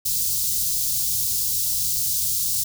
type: band-stop noise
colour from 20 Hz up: white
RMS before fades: -23 dBFS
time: 0.05-2.64 s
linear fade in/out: 10 ms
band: 150 to 4500 Hz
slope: 24 dB/octave
effects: none